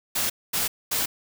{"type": "noise bursts", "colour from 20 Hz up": "white", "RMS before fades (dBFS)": -25, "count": 3, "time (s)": [0.15, 1.06], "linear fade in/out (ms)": 10, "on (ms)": 150, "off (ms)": 230, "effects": []}